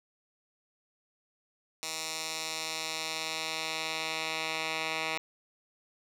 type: tone with band-pass filter sweep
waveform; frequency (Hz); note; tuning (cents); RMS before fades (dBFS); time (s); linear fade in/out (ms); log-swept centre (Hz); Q
10% pulse; 159.4; D#3; +42; -35; 1.83-5.18; 0; 6000 to 2600; 1.1
effects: none